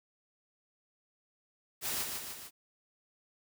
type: noise with echo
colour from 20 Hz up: white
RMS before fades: -35 dBFS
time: 1.81-2.06 s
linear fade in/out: 50 ms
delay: 150 ms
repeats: 3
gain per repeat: -4 dB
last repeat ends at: 2.51 s
effects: none